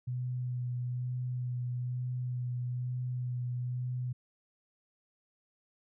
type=tone with vibrato; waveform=sine; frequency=124.3 Hz; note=B2; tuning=12 cents sharp; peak=-32 dBFS; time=0.07-4.13 s; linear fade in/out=10 ms; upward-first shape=sine; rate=1.1 Hz; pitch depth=15 cents each way; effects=none